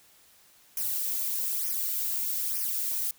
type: noise with flanger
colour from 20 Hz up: violet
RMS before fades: -30 dBFS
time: 0.77-3.11 s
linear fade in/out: 2 ms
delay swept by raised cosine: 0.25 to 2.75 ms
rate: 1.1 Hz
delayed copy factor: -0.9
effects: white hiss -59 dBFS RMS until 3.18 s